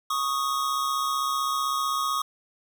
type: tone pair together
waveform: square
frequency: 1108.3 / 1244 Hz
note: C#6 / D#6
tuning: -1 / -1 cents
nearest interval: major second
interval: 200 cents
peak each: -28 dBFS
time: 0.1-2.22 s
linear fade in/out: 5 ms
effects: none